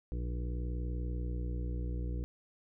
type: harmonic tone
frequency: 60.3 Hz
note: B1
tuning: 41 cents flat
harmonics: 1 / 2 / 3 / 5 / 6 / 7 / 8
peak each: -34 / -42 / -46 / -47 / -52 / -55 / -52 dBFS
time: 0.12-2.24 s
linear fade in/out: 0 ms
effects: none